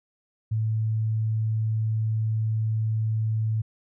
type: tone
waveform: sine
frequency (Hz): 110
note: A2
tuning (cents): 0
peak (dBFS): -22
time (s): 0.51-3.62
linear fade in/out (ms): 10
effects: none